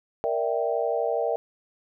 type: chord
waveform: sine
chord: E half-diminished seventh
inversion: second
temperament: equal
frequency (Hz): 466.2 / 587.3 / 659.3 / 784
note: Bb4 / D5 / E5 / G5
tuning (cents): 0 / 0 / 0 / 0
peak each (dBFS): -27 / -29 / -28 / -31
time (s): 0.24-1.36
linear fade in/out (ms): 0
effects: none